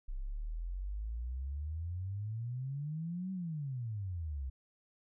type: exponential two-way sweep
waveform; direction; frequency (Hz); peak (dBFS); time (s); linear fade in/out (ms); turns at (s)
sine; up then down; 31.23 to 192 to 63.3; -36; 0.08-4.5; 10; 3.32
effects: none